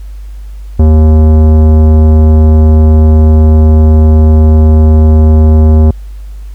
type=tone with tanh clipping; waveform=sine; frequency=78 Hz; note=D#2; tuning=5 cents sharp; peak=-3 dBFS; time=0.79-5.91 s; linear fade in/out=5 ms; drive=16 dB; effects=added 50 Hz sine -21 dBFS peak until 6.54 s + pink hiss -46 dBFS RMS until 6.54 s